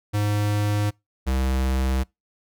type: tone pair in turn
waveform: square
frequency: 103.83 / 65.41 Hz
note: G#2 / C2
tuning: 0 / 0 cents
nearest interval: minor sixth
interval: 800 cents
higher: first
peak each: -21 dBFS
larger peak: neither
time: 0.13-0.91 / 1.26-2.04 s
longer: neither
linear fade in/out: 20 ms
effects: noise-tail reverb RT60 0.2 s tail -25 dB re dry